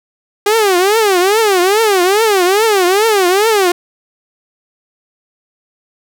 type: tone with vibrato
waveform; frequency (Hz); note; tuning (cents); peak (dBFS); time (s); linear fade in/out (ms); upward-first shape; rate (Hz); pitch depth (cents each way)
sawtooth; 399.8; G4; +34; -5; 0.46-3.72; 5; triangle; 2.4; 250
effects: none